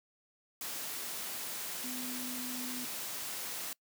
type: tone in noise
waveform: sine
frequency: 250 Hz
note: B3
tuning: 21 cents sharp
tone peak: -41 dBFS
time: 1.84-2.85 s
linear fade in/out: 2 ms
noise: white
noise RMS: -40 dBFS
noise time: 0.61-3.73 s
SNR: -4 dB
effects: noise-tail reverb RT60 0.1 s tail -24 dB re dry + high-pass 150 Hz 12 dB/octave